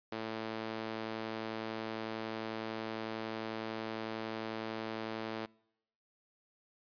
sawtooth tone with high-pass filter, 111 Hz, A2, 16 cents sharp, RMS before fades -40 dBFS, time 0.12-5.46 s, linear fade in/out 5 ms, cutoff 320 Hz, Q 0.97, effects noise-tail reverb RT60 0.9 s tail -26 dB re dry + resampled to 11025 Hz

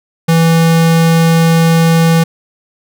square tone, 164.8 Hz, E3, in tune, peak -7 dBFS, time 0.28-2.24 s, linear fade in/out 10 ms, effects none

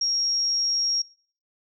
sine tone, 5588 Hz, F8, in tune, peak -21 dBFS, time 0.01-1.02 s, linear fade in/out 5 ms, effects noise-tail reverb RT60 0.5 s tail -24 dB re dry

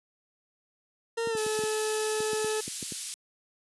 40% pulse tone with pitch glide, 460 to 431.7 Hz, A#4 to A4, -23 to -33 cents, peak -27 dBFS, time 1.17-2.61 s, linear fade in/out 10 ms, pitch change -110 cents, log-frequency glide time 1.29-1.39 s
clicks, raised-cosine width 3 ms, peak -24 dBFS, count 11, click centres 1.272 / 1.351 / 1.464 / 1.59 / 1.637 / 2.204 / 2.332 / 2.445 / 2.679 / 2.827 / 2.922 s
white high-pass noise, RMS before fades -34 dBFS, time 1.37-3.14 s, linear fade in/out 0 ms, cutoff 3500 Hz, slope 12 dB/octave
effects high-pass 150 Hz 12 dB/octave + resampled to 24000 Hz

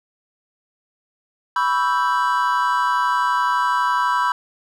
triangle chord, C# half-diminished seventh, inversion third, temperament equal with one note detuned, 987.8 / 1119.7 / 1318.5 / 1568 Hz, B5 / C#6 / E6 / G6, 0 / +17 / 0 / 0 cents, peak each -17 / -23 / -22 / -23 dBFS, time 1.56-4.32 s, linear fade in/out 2 ms, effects none

